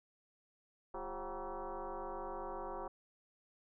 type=tone with frequency modulation; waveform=sine; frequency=210.8 Hz; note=G#3; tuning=26 cents sharp; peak=-40 dBFS; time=0.94-2.88 s; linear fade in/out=5 ms; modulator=187 Hz; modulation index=5.2; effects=none